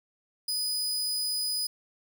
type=tone; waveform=sawtooth; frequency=4978 Hz; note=D#8; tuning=in tune; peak=-25 dBFS; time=0.48-1.67 s; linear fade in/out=5 ms; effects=none

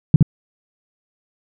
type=tone with echo; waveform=sine; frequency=150 Hz; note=D3; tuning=37 cents sharp; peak=-3 dBFS; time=0.14-0.16 s; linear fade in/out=2 ms; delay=67 ms; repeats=1; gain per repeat=-2 dB; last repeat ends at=0.227 s; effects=none

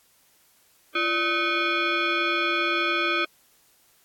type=tone with frequency modulation; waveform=sine; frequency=587.3 Hz; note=D5; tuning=in tune; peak=-21 dBFS; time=0.95-3.25 s; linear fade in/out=5 ms; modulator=930 Hz; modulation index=2.9; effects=white hiss -61 dBFS RMS until 4.04 s + AAC 64 kbps

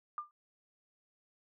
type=tone with exponential decay; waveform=sine; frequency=1198 Hz; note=D6; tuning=34 cents sharp; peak=-32 dBFS; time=0.18-0.31 s; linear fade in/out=1 ms; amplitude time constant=28 ms; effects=none

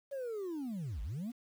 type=linear two-way sweep; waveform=sine; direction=down then up; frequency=569 to 45.17 to 253.3 Hz; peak=-34 dBFS; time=0.11-1.32 s; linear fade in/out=20 ms; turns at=1.02 s; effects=tanh soft clip ceiling -36 dBFS + 10-bit

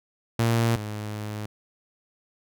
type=tone pair in turn; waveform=sawtooth; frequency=115.5 / 105.94 Hz; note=A#2 / G#2; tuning=-16 / +35 cents; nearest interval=minor second; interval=149 cents; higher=first; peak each=-16 / -27 dBFS; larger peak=first; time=0.39-0.76 / 0.76-1.46 s; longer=second; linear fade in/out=5 ms; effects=none

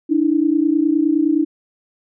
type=tone pair together; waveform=sine; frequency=293.5 / 323.2 Hz; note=D4 / E4; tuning=-1 / -34 cents; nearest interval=major second; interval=167 cents; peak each=-16 dBFS; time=0.09-1.45 s; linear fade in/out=20 ms; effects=none

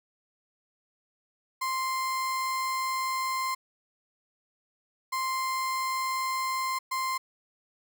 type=tone bursts at uneven times; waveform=35% pulse; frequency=1046.5 Hz; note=C6; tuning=in tune; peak=-26 dBFS; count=3; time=1.61-3.55 / 5.12-6.79 / 6.91-7.18 s; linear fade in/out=10 ms; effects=11-bit

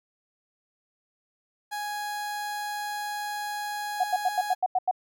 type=tone; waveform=30% pulse; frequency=830.6 Hz; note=G#5; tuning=in tune; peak=-28 dBFS; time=1.71-4.55 s; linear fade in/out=20 ms
type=tone bursts; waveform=sine; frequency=740 Hz; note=F#5; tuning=in tune; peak=-20 dBFS; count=8; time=4-4.912 s; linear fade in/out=5 ms; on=37 ms; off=88 ms
effects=none

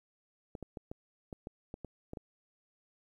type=clicks; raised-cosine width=2 ms; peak=-28 dBFS; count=10; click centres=0.552 / 0.627 / 0.772 / 0.915 / 1.328 / 1.471 / 1.741 / 1.847 / 2.134 / 2.172 s; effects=11-bit

